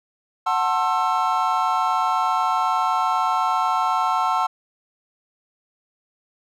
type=chord; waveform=triangle; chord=F# half-diminished seventh; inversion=none; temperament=just; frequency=740 / 888 / 1065.6 / 1332 Hz; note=F#5 / A5 / C6 / E6; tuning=0 / +16 / +31 / +18 cents; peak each=-22 dBFS; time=0.46-4.47 s; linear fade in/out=10 ms; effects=none